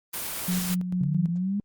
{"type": "noise", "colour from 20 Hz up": "white", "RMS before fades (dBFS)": -32, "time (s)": [0.13, 0.75], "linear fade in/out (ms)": 10}
{"type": "tone with tremolo", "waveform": "sine", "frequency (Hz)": 180.8, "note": "F#3", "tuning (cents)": -40, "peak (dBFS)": -23, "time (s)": [0.48, 1.29], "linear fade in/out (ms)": 5, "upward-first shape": "square", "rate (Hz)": 4.5, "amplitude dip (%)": 45}
{"type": "exponential sweep", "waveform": "sine", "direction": "up", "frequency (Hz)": [138.59, 207.7], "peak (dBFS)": -24, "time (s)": [1.01, 1.6], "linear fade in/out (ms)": 2}
{"effects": ["Opus 32 kbps"]}